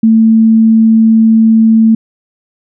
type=tone; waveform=sine; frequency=223.1 Hz; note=A3; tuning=24 cents sharp; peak=-3 dBFS; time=0.03-1.95 s; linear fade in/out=5 ms; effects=none